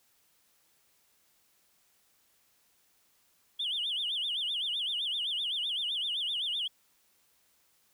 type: tone with vibrato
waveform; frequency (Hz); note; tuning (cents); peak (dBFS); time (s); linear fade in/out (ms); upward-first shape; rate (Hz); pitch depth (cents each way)
sine; 3218; G7; +45; -29; 3.59-6.68; 10; sine; 7.8; 210
effects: tanh soft clip ceiling -26 dBFS + white hiss -69 dBFS RMS until 7.93 s